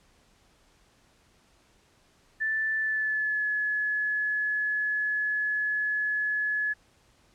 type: tone with pitch glide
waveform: sine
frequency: 1760 to 1704 Hz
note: A6 to G#6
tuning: 0 to +44 cents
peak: -25 dBFS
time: 2.4-6.74 s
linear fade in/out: 20 ms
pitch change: -56 cents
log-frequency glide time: 2.78-3.46 s
effects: pink hiss -63 dBFS RMS until 7.34 s + low-pass 9000 Hz 12 dB/octave

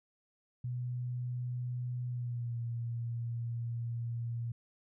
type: tone with pitch glide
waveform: sine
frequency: 123.47 to 117.49 Hz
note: B2 to A#2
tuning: 0 to +14 cents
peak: -34 dBFS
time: 0.64-4.52 s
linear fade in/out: 5 ms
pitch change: -86 cents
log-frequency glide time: 2.07-2.59 s
effects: none

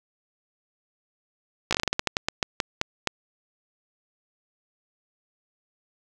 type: slowing click train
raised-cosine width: 0.2 ms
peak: -5 dBFS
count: 16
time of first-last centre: 1.71-3.073 s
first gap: 16 ms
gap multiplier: 1.22
effects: none

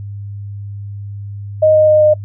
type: tone with pitch steps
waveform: sine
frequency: 622.3 / 618 / 613.7 / 609.5 Hz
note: D#5 / D#5 / D#5 / D#5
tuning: 0 / -12 / -24 / -36 cents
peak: -6 dBFS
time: 1.62-2.14 s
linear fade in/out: 10 ms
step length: 130 ms
effects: noise-tail reverb RT60 0.1 s tail -22 dB re dry + added 101 Hz sine -24 dBFS peak until 2.24 s

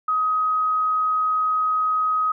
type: tone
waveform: sine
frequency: 1261 Hz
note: D#6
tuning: 23 cents sharp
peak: -18 dBFS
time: 0.08-2.32 s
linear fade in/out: 5 ms
effects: none

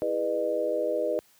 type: chord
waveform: sine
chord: E major seventh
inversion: none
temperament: equal with one note detuned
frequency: 329.6 / 415.3 / 493.9 / 607.7 Hz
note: E4 / G#4 / B4 / D#5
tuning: 0 / 0 / 0 / -41 cents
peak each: -34 / -33 / -29 / -28 dBFS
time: 0.02-1.19 s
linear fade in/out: 0 ms
effects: white hiss -61 dBFS RMS until 1.39 s + high-pass 60 Hz 12 dB/octave

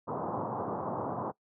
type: band-pass noise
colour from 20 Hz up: white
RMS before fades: -35 dBFS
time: 0.07-1.32 s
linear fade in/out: 20 ms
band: 100 to 1100 Hz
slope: 48 dB/octave
effects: noise-tail reverb RT60 0.1 s tail -21 dB re dry

